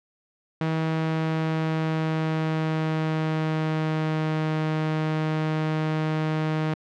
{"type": "tone with pitch glide", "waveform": "sawtooth", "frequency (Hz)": [160, 156.17], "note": ["D#3", "D#3"], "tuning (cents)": [49, 7], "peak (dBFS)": -19, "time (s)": [0.61, 6.74], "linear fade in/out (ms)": 2, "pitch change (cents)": -42, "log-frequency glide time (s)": [0.88, 4.57], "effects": ["low-pass 3000 Hz 12 dB/octave"]}